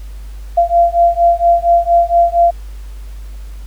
sine beating tone pair, 685 / 689.3 Hz, F5 / F5, -34 / -23 cents, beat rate 4.3 Hz, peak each -11 dBFS, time 0.57-2.51 s, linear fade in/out 10 ms, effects added 50 Hz sine -26 dBFS peak until 3.66 s + pink hiss -46 dBFS RMS until 3.66 s

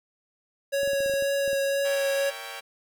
square tone with vibrato, 554.4 Hz, C#5, in tune, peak -24 dBFS, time 0.72-2.31 s, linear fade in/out 20 ms, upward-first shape triangle, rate 2 Hz, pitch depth 13 cents each way
clicks, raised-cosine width 2 ms, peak -29 dBFS, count 10, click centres 0.832 / 0.876 / 0.933 / 1.005 / 1.061 / 1.097 / 1.138 / 1.224 / 1.478 / 1.531 s
10% pulse chord, A# diminished seventh, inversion none, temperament equal with one note detuned, 466.2 / 558.9 / 659.3 / 784 Hz, A#4 / C#5 / E5 / G5, 0 / +14 / 0 / 0 cents, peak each -36 / -33 / -36 / -31 dBFS, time 1.84-2.61 s, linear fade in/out 20 ms
effects 10-bit

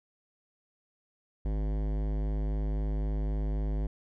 sine tone with hard clipping, 51.91 Hz, G#1, in tune, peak -30 dBFS, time 1.45-3.87 s, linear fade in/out 5 ms, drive 18 dB, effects none

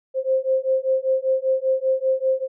sine beating tone pair, 523.3 / 528.4 Hz, C5 / C5, 0 / +17 cents, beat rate 5.1 Hz, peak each -21 dBFS, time 0.14-2.48 s, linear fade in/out 50 ms, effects none

